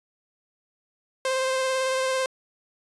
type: tone with vibrato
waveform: sawtooth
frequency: 523.3 Hz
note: C5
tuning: in tune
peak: -19 dBFS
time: 1.25-2.26 s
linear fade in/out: 2 ms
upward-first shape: sine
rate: 18 Hz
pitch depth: 16 cents each way
effects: resampled to 24000 Hz